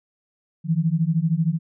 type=beating tone pair; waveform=sine; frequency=156.7 / 169.7 Hz; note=D#3 / F3; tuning=+13 / -49 cents; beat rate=13 Hz; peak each=-21 dBFS; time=0.64-1.59 s; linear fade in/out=50 ms; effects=none